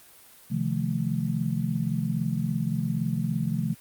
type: chord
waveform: sine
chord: F dominant seventh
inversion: second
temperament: just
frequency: 130.96 / 157.15 / 174.61 / 218.3 Hz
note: C3 / Eb3 / F3 / A3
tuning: +2 / +18 / 0 / -13 cents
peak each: -30 dBFS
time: 0.5-3.75 s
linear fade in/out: 20 ms
effects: white hiss -52 dBFS RMS until 3.8 s + Opus 32 kbps